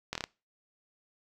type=slowing click train; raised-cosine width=0.2 ms; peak=-16 dBFS; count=5; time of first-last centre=0.13-0.24 s; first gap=23 ms; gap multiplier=1.12; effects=noise-tail reverb RT60 0.3 s tail -23 dB re dry